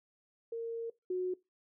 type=tone pair in turn; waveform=sine; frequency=460.3 / 366.1 Hz; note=A#4 / F#4; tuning=-22 / -18 cents; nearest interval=major third; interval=396 cents; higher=first; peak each=-35 / -31 dBFS; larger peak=second; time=0.52-0.9 / 1.1-1.34 s; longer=first; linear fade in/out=5 ms; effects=noise-tail reverb RT60 0.2 s tail -20 dB re dry